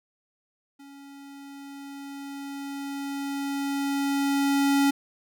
square tone with level ramp, 279 Hz, C#4, 11 cents sharp, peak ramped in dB -46 to -19 dBFS, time 0.79-4.91 s, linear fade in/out 10 ms, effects none

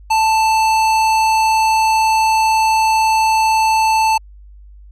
sine tone with hard clipping, 882 Hz, A5, 4 cents sharp, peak -13 dBFS, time 0.1-4.18 s, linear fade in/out 10 ms, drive 16 dB, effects added 50 Hz sine -37 dBFS peak until 4.91 s

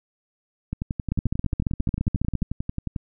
two click trains, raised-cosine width 5 ms, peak -14 / -11 dBFS, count 26 / 20, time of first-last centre 0.73-2.962 / 1.12-2.421 s, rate 11.2 / 14.6 Hz, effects none

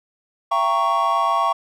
triangle chord, E diminished seventh, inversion none, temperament equal with one note detuned, 676.2 / 784 / 932.3 / 1108.7 Hz, E5 / G5 / Bb5 / Db6, +44 / 0 / 0 / 0 cents, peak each -22 / -23 / -22 / -17 dBFS, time 0.51-1.53 s, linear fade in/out 10 ms, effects none

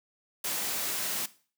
white noise, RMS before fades -32 dBFS, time 0.44-1.26 s, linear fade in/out 5 ms, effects noise-tail reverb RT60 0.4 s tail -17 dB re dry + high-pass 150 Hz 12 dB/octave

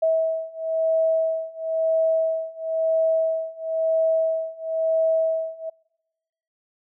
sine beating tone pair, 646 / 646.99 Hz, E5 / E5, -35 / -33 cents, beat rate 0.99 Hz, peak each -23 / -22 dBFS, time 0.02-5.7 s, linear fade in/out 10 ms, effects noise-tail reverb RT60 1.0 s tail -26 dB re dry

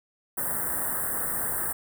white band-stop noise, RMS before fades -29 dBFS, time 0.37-1.73 s, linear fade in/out 10 ms, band 1900 to 8100 Hz, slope 96 dB/octave, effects none

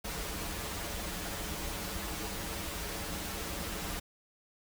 pink noise with comb filter, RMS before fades -38 dBFS, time 0.04-4 s, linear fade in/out 10 ms, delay 7.9 ms, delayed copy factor -1, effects none

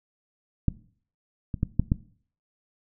clicks, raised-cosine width 5 ms, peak -9 / -17 / -11 / -8 / -8 dBFS, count 5, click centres 0.683 / 1.542 / 1.631 / 1.796 / 1.919 s, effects noise-tail reverb RT60 0.5 s tail -19 dB re dry

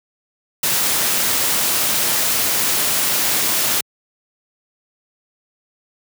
white noise, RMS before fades -18 dBFS, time 0.63-3.81 s, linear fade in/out 5 ms, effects high-pass 100 Hz 12 dB/octave

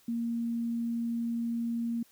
sine tone, 233.1 Hz, A#3, in tune, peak -29 dBFS, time 0.08-2.03 s, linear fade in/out 5 ms, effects white hiss -63 dBFS RMS until 2.11 s

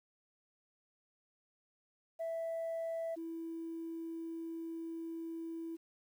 sine tone pair in turn, 659.3 / 329.6 Hz, E5 / E4, 0 / 0 cents, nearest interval octave, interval 1200 cents, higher first, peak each -34 / -39 dBFS, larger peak first, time 2.19-3.16 / 3.16-5.77 s, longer second, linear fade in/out 20 ms, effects tanh soft clip ceiling -34 dBFS + 11-bit

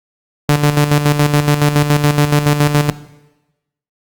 sawtooth tone with tremolo, 146.83 Hz, D3, in tune, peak -4 dBFS, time 0.49-2.9 s, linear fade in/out 0 ms, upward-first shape square, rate 7.1 Hz, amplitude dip 60%, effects noise-tail reverb RT60 1.0 s tail -17 dB re dry + Opus 48 kbps

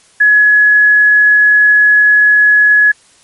sine tone, 1690 Hz, G#6, 30 cents sharp, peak -4 dBFS, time 0.2-2.92 s, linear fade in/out 10 ms, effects white hiss -47 dBFS RMS until 3.23 s + MP3 48 kbps

